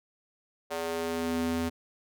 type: tone with high-pass filter sweep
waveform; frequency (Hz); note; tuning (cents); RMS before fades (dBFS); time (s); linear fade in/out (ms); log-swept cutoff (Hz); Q
square; 83; E2; +12; -31; 0.7-1.7; 20; 550 to 170; 2
effects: none